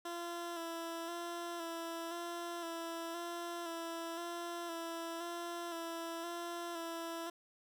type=tone with vibrato; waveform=15% pulse; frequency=338.1 Hz; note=E4; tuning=44 cents sharp; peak=-34 dBFS; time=0.05-7.3 s; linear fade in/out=5 ms; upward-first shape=square; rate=0.97 Hz; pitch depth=27 cents each way; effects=none